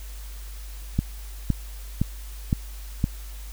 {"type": "click train", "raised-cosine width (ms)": 5, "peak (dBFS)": -8, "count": 5, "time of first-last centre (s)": [0.99, 3.041], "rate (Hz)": 1.95, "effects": ["added 50 Hz sine -35 dBFS peak until 3.52 s", "white hiss -47 dBFS RMS until 3.52 s"]}